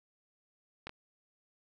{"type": "clicks", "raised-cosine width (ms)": 0.3, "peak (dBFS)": [-24, -28], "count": 2, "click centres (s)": [0.87, 0.894], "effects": []}